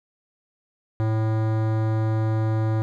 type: tone with hard clipping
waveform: sine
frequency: 110 Hz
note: A2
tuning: in tune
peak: -22 dBFS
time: 1-2.82 s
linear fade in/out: 0 ms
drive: 18 dB
effects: none